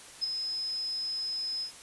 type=tone with ADSR envelope; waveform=sine; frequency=5100 Hz; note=D#8; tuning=42 cents sharp; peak=-24 dBFS; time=0.21-1.72 s; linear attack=29 ms; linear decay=7 ms; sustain=-7 dB; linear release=100 ms; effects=white hiss -49 dBFS RMS until 1.82 s + resampled to 24000 Hz